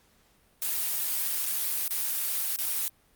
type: noise with dropouts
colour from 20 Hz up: blue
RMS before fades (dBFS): -29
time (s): 0.62-2.88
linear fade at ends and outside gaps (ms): 0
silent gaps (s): 1.457-1.462 / 1.879-1.907 / 2.561-2.587
effects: pink hiss -64 dBFS RMS until 3.15 s + Opus 48 kbps